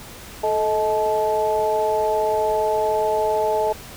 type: tone cluster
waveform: sine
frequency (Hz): 434.9 / 632 / 865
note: A4 / D#5 / A5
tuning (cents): -20 / +27 / -30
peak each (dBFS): -22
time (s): 0.43-3.73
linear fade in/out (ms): 10
effects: pink hiss -39 dBFS RMS until 3.96 s